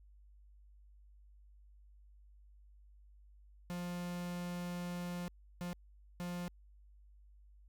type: tone bursts at uneven times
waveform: 45% pulse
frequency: 176.1 Hz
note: F3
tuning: 15 cents sharp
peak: -39 dBFS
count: 3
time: 3.7-5.28 / 5.61-5.73 / 6.2-6.48 s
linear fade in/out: 0 ms
effects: added 50 Hz sine -58 dBFS peak until 7.68 s